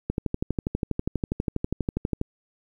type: click train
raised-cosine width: 3 ms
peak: -12 dBFS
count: 27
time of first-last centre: 0.1-2.214 s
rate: 12.3 Hz
effects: 9-bit